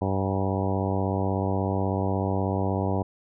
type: harmonic tone with a mistuned harmonic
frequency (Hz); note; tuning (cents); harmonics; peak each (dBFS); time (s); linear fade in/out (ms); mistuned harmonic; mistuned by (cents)
96.4; G2; -28; 1 / 2 / 3 / 4 / 5 / 6 / 7 / 8 / 9 / 10; -27 / -30 / -32 / -33 / -34 / -35 / -35 / -36 / -37 / -37; 0.01-3.03; 10; 9; -36
effects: none